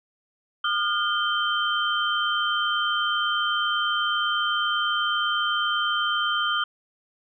sine tone cluster, 1213 / 1421 / 3115 Hz, D#6 / F6 / G7, -44 / +30 / -12 cents, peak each -26 dBFS, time 0.64-6.64 s, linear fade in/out 5 ms, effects none

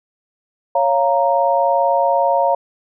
sine chord, Bb minor, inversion first, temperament equal with one note detuned, 554.4 / 694.8 / 932.3 Hz, Db5 / F5 / Bb5, 0 / -9 / 0 cents, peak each -17 dBFS, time 0.75-2.55 s, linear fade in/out 5 ms, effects none

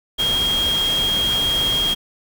sine tone in noise, 3247 Hz, G#7, 40 cents flat, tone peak -17 dBFS, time 0.18-1.95 s, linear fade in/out 20 ms, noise pink, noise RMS -27 dBFS, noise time 0.18-1.95 s, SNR +7 dB, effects none

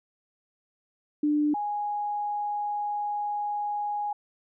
sine tone pair in turn, 297.5 / 828.2 Hz, D4 / G#5, +22 / -5 cents, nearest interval octave + tritone, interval 1773 cents, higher second, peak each -21 / -27 dBFS, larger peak first, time 1.23-1.54 / 1.54-4.13 s, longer second, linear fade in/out 5 ms, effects none

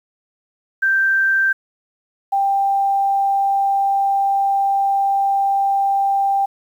sine tone pair in turn, 1568 / 789.7 Hz, G6 / G5, 0 / +13 cents, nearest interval octave, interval 1187 cents, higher first, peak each -13 / -14 dBFS, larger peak first, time 0.82-1.53 / 2.32-6.46 s, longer second, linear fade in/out 10 ms, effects 8-bit

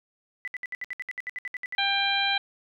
sine tone bursts, 1994 Hz, B6, 16 cents sharp, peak -30 dBFS, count 15, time 0.45-1.75 s, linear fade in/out 0 ms, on 26 ms, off 65 ms
clicks, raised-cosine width 0.2 ms, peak -33 / -29 dBFS, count 2, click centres 0.84 / 0.845 s
harmonic tone, 794 Hz, G5, 22 cents sharp, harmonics 1 / 2 / 3 / 4 / 5, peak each -29 / -29 / -29 / -29 / -29 dBFS, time 1.78-2.38 s, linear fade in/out 5 ms
effects none

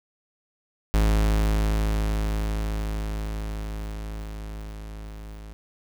45% pulse tone with level ramp, 52.9 Hz, G#1, 33 cents sharp, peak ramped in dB -17 to -38 dBFS, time 0.94-5.53 s, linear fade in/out 0 ms, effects 9-bit

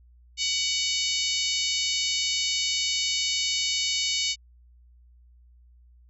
harmonic tone with a mistuned harmonic, 742 Hz, F#5, 5 cents sharp, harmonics 3 / 4 / 5 / 6 / 7 / 8 / 9 / 10, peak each -33 / -30 / -32 / -30 / -34 / -34 / -35 / -37 dBFS, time 0.37-4.36 s, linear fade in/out 50 ms, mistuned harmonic 3, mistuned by +29 cents, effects added 60 Hz sine -52 dBFS peak until 6.09 s

